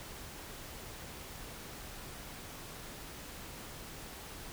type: silence
effects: pink hiss -47 dBFS RMS until 4.52 s